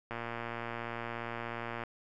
click train, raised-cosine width 0.5 ms, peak -23 dBFS, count 203, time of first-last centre 0.11-1.836 s, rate 117 Hz, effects none

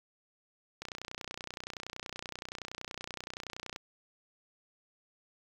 click train, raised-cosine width 0.2 ms, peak -22 dBFS, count 91, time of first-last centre 0.82-3.761 s, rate 30.6 Hz, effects 8-bit

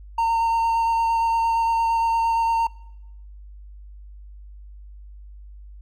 triangle tone with vibrato, 915 Hz, A#5, 32 cents flat, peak -16 dBFS, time 0.18-2.67 s, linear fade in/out 5 ms, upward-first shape square, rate 8.7 Hz, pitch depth 8 cents each way, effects noise-tail reverb RT60 0.9 s tail -23 dB re dry + added 50 Hz sine -39 dBFS peak until 5.81 s

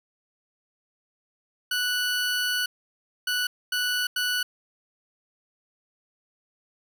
20% pulse tone bursts at uneven times, 1480 Hz, F#6, in tune, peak -19 dBFS, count 4, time 1.71-2.66 / 3.27-3.47 / 3.72-4.07 / 4.16-4.43 s, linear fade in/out 5 ms, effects none

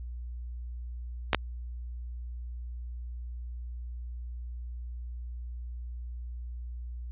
clicks, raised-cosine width 0.3 ms, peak -6 dBFS, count 2, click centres 1.332 / 1.347 s, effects added 60 Hz sine -36 dBFS peak until 7.11 s + resampled to 8000 Hz

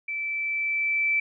sine tone with level ramp, 2323 Hz, D7, 20 cents flat, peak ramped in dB -28 to -20 dBFS, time 0.08-1.2 s, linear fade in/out 5 ms, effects none

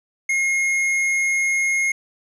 sine tone with hard clipping, 2150 Hz, C7, 47 cents sharp, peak -19 dBFS, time 0.29-1.92 s, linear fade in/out 5 ms, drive 8 dB, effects none

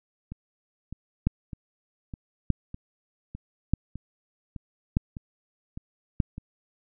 two click trains, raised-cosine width 5 ms, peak -9 / -24 dBFS, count 5 / 11, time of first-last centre 1.27-6.202 / 0.32-6.381 s, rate 0.811 / 1.65 Hz, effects none

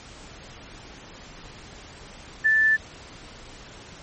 sine tone, 1760 Hz, A6, in tune, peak -16 dBFS, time 2.44-2.77 s, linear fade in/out 20 ms, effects pink hiss -44 dBFS RMS until 4.02 s + MP3 32 kbps

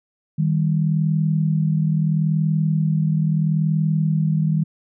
sine tone pair together, 156.8 / 197.56 Hz, D#3 / G3, +14 / +14 cents, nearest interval major third, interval 400 cents, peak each -17 / -23 dBFS, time 0.38-4.64 s, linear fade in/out 10 ms, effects none

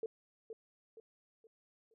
sine tone with echo, 446.9 Hz, A4, 27 cents sharp, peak -35 dBFS, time 0.03-0.06 s, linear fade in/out 2 ms, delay 470 ms, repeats 4, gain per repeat -8 dB, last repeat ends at 1.94 s, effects none

